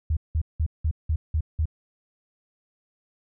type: tone bursts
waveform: sine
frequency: 78.1 Hz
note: D#2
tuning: 7 cents sharp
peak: -20 dBFS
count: 7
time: 0.1-1.656 s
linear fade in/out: 5 ms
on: 68 ms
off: 180 ms
effects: none